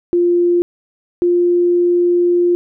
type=tone pair in turn; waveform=sine; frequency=349.2 / 350.7 Hz; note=F4 / F4; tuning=0 / +7 cents; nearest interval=unison; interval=7 cents; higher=second; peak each=-10 dBFS; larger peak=neither; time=0.13-0.62 / 1.22-2.55 s; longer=second; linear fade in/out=0 ms; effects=none